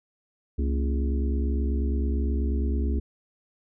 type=harmonic tone with a mistuned harmonic; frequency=68.6 Hz; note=C#2; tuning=17 cents flat; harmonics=1 / 3 / 4 / 5 / 6; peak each=-23 / -33 / -35 / -37 / -39 dBFS; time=0.58-3 s; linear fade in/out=10 ms; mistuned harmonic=3; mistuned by=+150 cents; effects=none